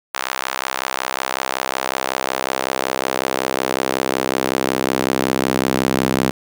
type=tone with high-pass filter sweep; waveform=sawtooth; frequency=65.41 Hz; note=C2; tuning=in tune; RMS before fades=-21 dBFS; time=0.14-6.31 s; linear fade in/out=5 ms; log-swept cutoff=1100 to 220 Hz; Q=1.1; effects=none